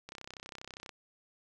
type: click train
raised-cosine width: 0.2 ms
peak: -27 dBFS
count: 27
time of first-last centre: 0.09-0.892 s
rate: 32.4 Hz
effects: none